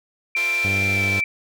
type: tone with pitch glide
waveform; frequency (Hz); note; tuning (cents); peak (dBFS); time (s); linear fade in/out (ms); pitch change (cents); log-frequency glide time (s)
sine; 2359 to 2332; D7 to D7; +7 to -13; -19; 0.35-1.24; 2; -20; 0.91-1
type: chord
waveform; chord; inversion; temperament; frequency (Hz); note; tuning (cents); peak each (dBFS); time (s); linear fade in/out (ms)
5% pulse; F major seventh; none; equal with one note detuned; 349.2 / 442 / 523.3 / 659.3; F4 / A4 / C5 / E5; 0 / +8 / 0 / 0; -25; 0.36-1.21; 10
type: harmonic tone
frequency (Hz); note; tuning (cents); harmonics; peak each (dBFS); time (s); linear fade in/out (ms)
98; G2; 0; 1 / 2 / 3 / 4 / 5 / 6 / 7 / 8; -25 / -31 / -35 / -37 / -39 / -41 / -42 / -43; 0.64-1.2; 10
effects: none